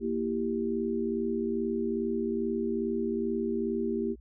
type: chord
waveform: sine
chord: E diminished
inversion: second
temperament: equal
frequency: 233.1 / 329.6 / 392 Hz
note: Bb3 / E4 / G4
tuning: 0 / 0 / 0 cents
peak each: -31 / -34 / -31 dBFS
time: 0-4.16 s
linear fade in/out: 50 ms
effects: added 60 Hz sine -49 dBFS peak until 4.2 s